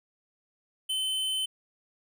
square tone, 3060 Hz, G7, 42 cents flat, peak -28 dBFS, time 0.89-1.46 s, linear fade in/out 10 ms, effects none

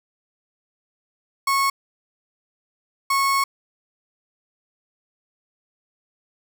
35% pulse tone bursts at uneven times, 1099 Hz, C#6, 15 cents flat, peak -16 dBFS, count 2, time 1.47-1.7 / 3.1-3.44 s, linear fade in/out 5 ms, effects none

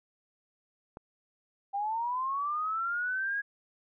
click, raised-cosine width 1 ms, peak -29 dBFS, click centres 0.971 s
sine linear sweep, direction up, 785 to 1661.2 Hz, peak -29 dBFS, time 1.73-3.42 s, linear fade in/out 20 ms
effects none

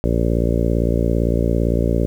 harmonic tone, 57.7 Hz, A#1, 17 cents flat, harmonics 1 / 2 / 3 / 4 / 5 / 6 / 7 / 8 / 9 / 10, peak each -19 / -22 / -24 / -25 / -26 / -27 / -27 / -28 / -29 / -29 dBFS, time 0.04-2.06 s, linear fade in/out 0 ms, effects 8-bit

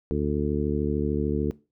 harmonic tone, 73.42 Hz, D2, in tune, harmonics 1 / 2 / 3 / 4 / 5 / 6, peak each -30 / -30 / -30 / -30 / -30 / -30 dBFS, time 0.11-1.51 s, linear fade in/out 0 ms, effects noise-tail reverb RT60 0.3 s tail -20 dB re dry

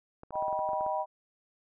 clicks, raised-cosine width 1 ms, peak -31 dBFS, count 11, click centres 0.234 / 0.307 / 0.356 / 0.425 / 0.482 / 0.528 / 0.591 / 0.69 / 0.733 / 0.809 / 0.864 s
sine chord, Eb augmented, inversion none, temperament just, 622.3 / 777.8 / 972.3 Hz, Eb5 / G5 / B5, 0 / -14 / -27 cents, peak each -33 dBFS, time 0.32-1.06 s, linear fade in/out 50 ms
effects none

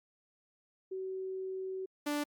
sine / sawtooth tone pair in turn, 378.2 / 293.3 Hz, F#4 / D4, +38 / -2 cents, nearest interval major third, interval 440 cents, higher first, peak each -36 / -28 dBFS, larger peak second, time 0.91-1.86 / 2.06-2.24 s, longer first, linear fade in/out 10 ms, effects Opus 48 kbps

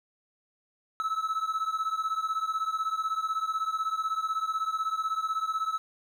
triangle beating tone pair, 1297 / 1313 Hz, E6 / E6, -28 / -7 cents, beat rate 16 Hz, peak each -28 / -30 dBFS, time 1-5.78 s, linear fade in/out 0 ms, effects none

